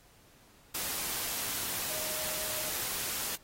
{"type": "tone in noise", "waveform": "sine", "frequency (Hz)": 622.3, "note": "D#5", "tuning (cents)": 0, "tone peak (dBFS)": -45, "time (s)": [1.89, 2.7], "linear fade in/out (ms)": 10, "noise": "white", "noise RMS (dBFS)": -35, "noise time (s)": [0.74, 3.36], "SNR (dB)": -13, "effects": ["pink hiss -61 dBFS RMS until 3.43 s", "AAC 48 kbps"]}